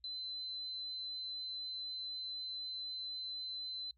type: tone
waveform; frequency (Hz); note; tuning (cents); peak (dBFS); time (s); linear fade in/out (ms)
sine; 4048; B7; +42; -40; 0.04-3.91; 2
effects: noise-tail reverb RT60 0.1 s tail -26 dB re dry + added 60 Hz sine -70 dBFS peak until 3.97 s